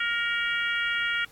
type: harmonic tone with a mistuned harmonic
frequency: 470.2 Hz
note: A#4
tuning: 15 cents sharp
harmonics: 3 / 4 / 5 / 6 / 7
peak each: -28 / -30 / -32 / -34 / -35 dBFS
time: 0-1.25 s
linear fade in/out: 5 ms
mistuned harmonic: 5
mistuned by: -41 cents
effects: pink hiss -55 dBFS RMS until 1.31 s + AAC 64 kbps